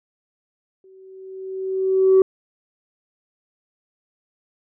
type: tone with exponential growth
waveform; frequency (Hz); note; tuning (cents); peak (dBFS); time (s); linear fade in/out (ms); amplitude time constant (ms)
sine; 380; F#4; +46; -7; 0.84-2.22; 2; 300
effects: tanh soft clip ceiling -7 dBFS